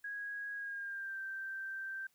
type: tone with pitch glide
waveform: sine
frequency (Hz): 1651 to 1565.6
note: G#6 to G6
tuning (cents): -11 to -3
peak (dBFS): -39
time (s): 0.04-2.07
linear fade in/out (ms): 5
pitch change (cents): -92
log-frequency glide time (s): 0.54-1.19
effects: white hiss -74 dBFS RMS until 2.14 s